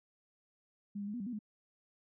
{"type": "tone with pitch steps", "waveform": "sine", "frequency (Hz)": [203.5, 201.5, 207.7, 243.8, 196.4, 246.9, 211.5], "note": ["G#3", "G3", "G#3", "B3", "G3", "B3", "G#3"], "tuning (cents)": [-35, 48, 0, -22, 4, 0, 32], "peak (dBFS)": -37, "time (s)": [0.95, 1.391], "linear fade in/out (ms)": 10, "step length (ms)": 63, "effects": []}